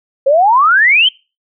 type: exponential sweep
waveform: sine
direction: up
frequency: 523.3 to 3200 Hz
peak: -6 dBFS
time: 0.26-1.09 s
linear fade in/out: 10 ms
effects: noise-tail reverb RT60 0.3 s tail -24 dB re dry